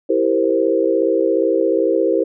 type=chord; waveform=sine; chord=C dominant seventh; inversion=first; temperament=equal; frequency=329.6 / 392 / 466.2 / 523.3 Hz; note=E4 / G4 / Bb4 / C5; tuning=0 / 0 / 0 / 0 cents; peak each=-19 dBFS; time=0.09-2.24 s; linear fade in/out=10 ms; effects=none